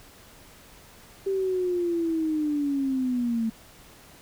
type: linear sweep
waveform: sine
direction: down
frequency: 392 to 221.2 Hz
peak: -23 dBFS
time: 1.26-3.5 s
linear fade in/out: 10 ms
effects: pink hiss -51 dBFS RMS until 4.21 s